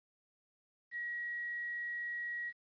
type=tone with quantisation; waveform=sine; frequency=1908 Hz; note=A#6; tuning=40 cents sharp; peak=-37 dBFS; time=0.91-2.53 s; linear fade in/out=50 ms; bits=10; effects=resampled to 11025 Hz